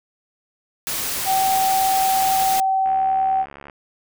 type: noise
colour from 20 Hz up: white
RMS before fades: -25 dBFS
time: 0.87-2.6 s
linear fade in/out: 0 ms
type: tone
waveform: sine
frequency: 767 Hz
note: G5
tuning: 38 cents flat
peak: -16 dBFS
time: 1.25-3.46 s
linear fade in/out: 50 ms
type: click train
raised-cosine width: 0.5 ms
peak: -23 dBFS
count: 60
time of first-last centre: 2.86-3.698 s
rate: 70.4 Hz
effects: none